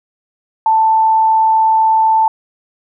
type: tone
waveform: sine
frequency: 884 Hz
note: A5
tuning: 8 cents sharp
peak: -8 dBFS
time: 0.66-2.28 s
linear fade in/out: 2 ms
effects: none